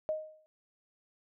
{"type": "tone with exponential decay", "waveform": "sine", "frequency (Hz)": 622.3, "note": "D#5", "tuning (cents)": 0, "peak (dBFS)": -27, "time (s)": [0.09, 0.46], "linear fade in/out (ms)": 0, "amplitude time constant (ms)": 80, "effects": []}